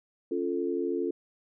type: chord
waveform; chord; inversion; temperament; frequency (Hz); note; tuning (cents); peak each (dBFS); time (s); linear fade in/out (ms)
sine; Db augmented; none; equal; 277.2 / 349.2 / 440; Db4 / F4 / A4; 0 / 0 / 0; -33 / -30 / -32; 0.31-1.11; 5
effects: none